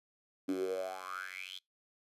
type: tone with high-pass filter sweep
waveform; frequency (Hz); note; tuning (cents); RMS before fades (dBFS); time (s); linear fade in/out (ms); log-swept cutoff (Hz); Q
10% pulse; 93.2; F#2; +13; -39; 0.48-1.59; 10; 270 to 3600; 9.1
effects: noise-tail reverb RT60 0.2 s tail -26 dB re dry + resampled to 32000 Hz